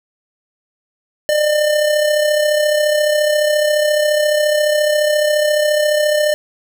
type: tone with amplitude modulation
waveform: square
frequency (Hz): 600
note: D5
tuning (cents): +37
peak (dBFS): -11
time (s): 1.29-6.34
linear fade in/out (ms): 0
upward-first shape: sine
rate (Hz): 34.4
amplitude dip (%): 45
effects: none